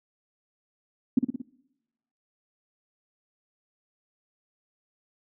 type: tone with echo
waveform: sine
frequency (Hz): 253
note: B3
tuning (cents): +42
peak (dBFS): -15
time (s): 1.17-1.19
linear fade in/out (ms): 5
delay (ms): 57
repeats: 4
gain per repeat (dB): -4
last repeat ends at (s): 1.418
effects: noise-tail reverb RT60 1.0 s tail -25 dB re dry